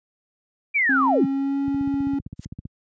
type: linear sweep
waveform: sine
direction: down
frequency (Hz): 2400 to 123.47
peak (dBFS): -17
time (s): 0.74-1.26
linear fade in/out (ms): 20
type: tone with pitch glide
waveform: triangle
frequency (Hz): 267.9 to 277.8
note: C4 to C#4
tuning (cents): +41 to +4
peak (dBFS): -19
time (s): 0.89-2.19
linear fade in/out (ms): 5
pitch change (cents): +63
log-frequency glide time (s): 1.08-1.58
type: click train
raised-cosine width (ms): 5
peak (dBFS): -20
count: 16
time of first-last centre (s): 1.68-2.654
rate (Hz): 15.4
type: noise with exponential growth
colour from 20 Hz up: blue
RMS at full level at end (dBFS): -35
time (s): 2.36-2.45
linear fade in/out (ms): 2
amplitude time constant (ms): 19
effects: high-pass 80 Hz 12 dB/octave + resampled to 16000 Hz